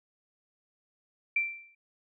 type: tone with exponential decay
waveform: sine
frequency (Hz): 2349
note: D7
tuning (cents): 0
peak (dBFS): -22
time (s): 1.36-1.75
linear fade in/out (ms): 5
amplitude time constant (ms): 84
effects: none